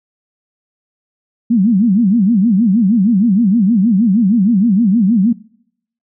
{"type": "tone with vibrato", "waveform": "sine", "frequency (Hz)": 210.7, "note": "G#3", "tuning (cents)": 25, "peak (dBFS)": -8, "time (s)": [1.5, 5.33], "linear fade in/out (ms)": 10, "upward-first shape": "sine", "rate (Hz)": 6.4, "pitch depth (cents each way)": 250, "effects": ["noise-tail reverb RT60 0.7 s tail -22 dB re dry"]}